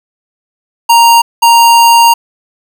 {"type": "tone pair in turn", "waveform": "square", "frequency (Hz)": [932.3, 932.3], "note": ["A#5", "A#5"], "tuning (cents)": [0, 0], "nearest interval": "unison", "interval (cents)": 0, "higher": "neither", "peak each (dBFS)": -3, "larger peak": "neither", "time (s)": [[0.89, 1.22], [1.42, 2.14]], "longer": "second", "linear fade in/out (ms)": 10, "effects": ["7-bit"]}